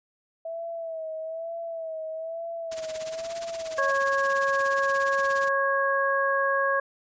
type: tone with vibrato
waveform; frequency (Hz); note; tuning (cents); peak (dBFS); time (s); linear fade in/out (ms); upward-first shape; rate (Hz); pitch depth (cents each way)
sine; 653; E5; -17; -31; 0.45-3.91; 5; sine; 1.1; 48
type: noise with tremolo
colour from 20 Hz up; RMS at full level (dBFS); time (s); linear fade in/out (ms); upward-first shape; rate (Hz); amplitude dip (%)
white; -36; 2.71-5.49; 10; sine; 17; 80
type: harmonic tone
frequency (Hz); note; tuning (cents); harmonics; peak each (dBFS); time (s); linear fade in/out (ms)
549; C#5; -17; 1 / 2 / 3; -26 / -26 / -26; 3.78-6.8; 5
effects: resampled to 16000 Hz